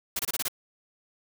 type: noise bursts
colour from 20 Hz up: white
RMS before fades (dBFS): -29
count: 6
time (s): 0.16-0.483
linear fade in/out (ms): 5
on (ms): 33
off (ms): 25
effects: none